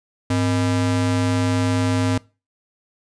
square ring-modulated tone, 181.9 Hz, F#3, 29 cents flat, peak -15 dBFS, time 0.3-2.18 s, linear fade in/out 5 ms, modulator 78.8 Hz, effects noise-tail reverb RT60 0.3 s tail -23 dB re dry + resampled to 22050 Hz

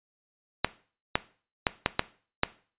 clicks, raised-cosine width 0.3 ms, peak -5 dBFS, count 6, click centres 0.646 / 1.155 / 1.668 / 1.861 / 1.994 / 2.434 s, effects noise-tail reverb RT60 0.4 s tail -17 dB re dry + resampled to 8000 Hz

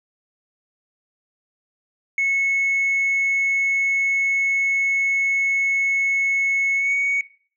sine tone with pitch glide, 2196 to 2233 Hz, C#7 to C#7, -17 to +12 cents, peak -16 dBFS, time 2.18-7.21 s, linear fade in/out 2 ms, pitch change +29 cents, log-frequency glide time 6.76-6.94 s, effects noise-tail reverb RT60 0.4 s tail -17 dB re dry + tanh soft clip ceiling -15 dBFS

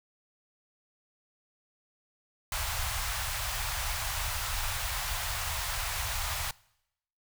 pink band-stop noise, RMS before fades -33 dBFS, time 2.52-6.51 s, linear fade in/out 2 ms, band 100 to 750 Hz, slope 24 dB/octave, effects noise-tail reverb RT60 0.8 s tail -23 dB re dry

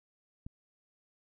click, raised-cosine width 5 ms, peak -30 dBFS, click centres 0.465 s, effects none

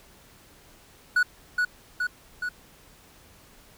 triangle tone with echo, 1469 Hz, F#6, 13 cents flat, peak -16 dBFS, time 1.16-1.23 s, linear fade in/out 5 ms, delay 420 ms, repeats 3, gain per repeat -3 dB, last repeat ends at 2.49 s, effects pink hiss -54 dBFS RMS until 3.77 s

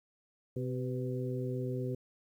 harmonic tone with a mistuned harmonic, 127.8 Hz, C3, 40 cents flat, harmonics 1 / 2 / 3 / 4, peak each -35 / -40 / -39 / -42 dBFS, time 0.56-1.95 s, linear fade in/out 5 ms, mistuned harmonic 4, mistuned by -37 cents, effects 11-bit

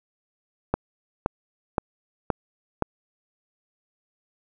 click train, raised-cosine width 1 ms, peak -7 dBFS, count 5, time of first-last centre 0.74-2.823 s, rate 1.92 Hz, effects none

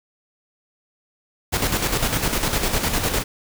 pink noise with tremolo, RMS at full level -20 dBFS, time 1.52-3.24 s, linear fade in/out 20 ms, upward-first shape square, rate 9.9 Hz, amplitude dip 50%, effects none

